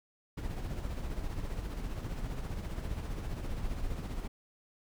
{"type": "noise with tremolo", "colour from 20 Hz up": "brown", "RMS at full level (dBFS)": -35, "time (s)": [0.37, 4.28], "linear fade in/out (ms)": 10, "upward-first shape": "sine", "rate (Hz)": 15, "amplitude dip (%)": 45, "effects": []}